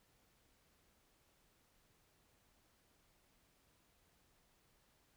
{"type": "silence", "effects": ["pink hiss -74 dBFS RMS until 5.16 s"]}